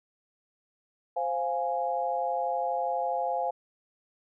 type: chord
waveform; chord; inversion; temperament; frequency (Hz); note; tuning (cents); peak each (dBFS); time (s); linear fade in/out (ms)
sine; F minor; second; equal; 523.3 / 698.5 / 830.6; C5 / F5 / Ab5; 0 / 0 / 0; -32 / -30 / -31; 1.16-3.51; 10
effects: none